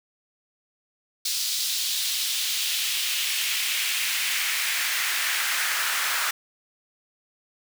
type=noise with high-pass filter sweep; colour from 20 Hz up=pink; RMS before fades=-26 dBFS; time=1.25-6.31 s; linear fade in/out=5 ms; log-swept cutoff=4400 to 1400 Hz; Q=1.8; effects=none